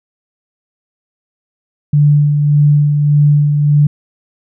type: tone with tremolo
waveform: sine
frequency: 146.83 Hz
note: D3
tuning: in tune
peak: -5 dBFS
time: 1.93-3.87 s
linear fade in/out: 5 ms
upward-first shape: sine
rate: 1.7 Hz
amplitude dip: 40%
effects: none